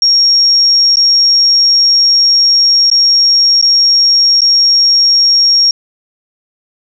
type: tone with dropouts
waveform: sine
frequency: 5570 Hz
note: F8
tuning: 5 cents flat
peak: -5 dBFS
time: 0.02-5.71 s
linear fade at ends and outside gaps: 2 ms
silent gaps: 0.958-0.969 / 2.901-2.914 / 3.614-3.625 / 4.408-4.417 s
effects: none